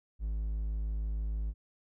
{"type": "tone", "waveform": "triangle", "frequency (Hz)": 53.2, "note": "G#1", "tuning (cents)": 42, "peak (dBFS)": -29, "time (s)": [0.19, 1.54], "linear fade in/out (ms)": 50, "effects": []}